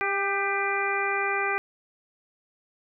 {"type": "harmonic tone with a mistuned harmonic", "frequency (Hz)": 398.1, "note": "G4", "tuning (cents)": 27, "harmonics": [1, 2, 3, 4, 5, 6], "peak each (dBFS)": [-31, -31, -31, -31, -31, -31], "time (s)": [0.01, 1.58], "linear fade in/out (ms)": 0, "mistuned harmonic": 4, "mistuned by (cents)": -35, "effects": []}